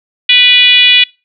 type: tone with frequency modulation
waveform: sine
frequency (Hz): 2936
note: F#7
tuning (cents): -14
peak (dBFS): -3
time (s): 0.29-1.04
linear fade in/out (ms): 5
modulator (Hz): 480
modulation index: 1.5
effects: noise-tail reverb RT60 0.3 s tail -26 dB re dry